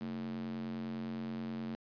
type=tone with high-pass filter; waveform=square; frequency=44.85 Hz; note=F1; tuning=47 cents sharp; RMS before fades=-40 dBFS; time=0.01-1.75 s; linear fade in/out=0 ms; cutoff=200 Hz; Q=7.2; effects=resampled to 11025 Hz